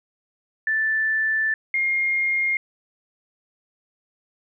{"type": "tone pair in turn", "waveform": "sine", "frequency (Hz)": [1761, 2130], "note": ["A6", "C7"], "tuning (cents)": [1, 30], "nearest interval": "minor third", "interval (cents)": 329, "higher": "second", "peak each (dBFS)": -19, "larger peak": "neither", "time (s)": [[0.67, 1.54], [1.74, 2.57]], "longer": "first", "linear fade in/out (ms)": 2, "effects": []}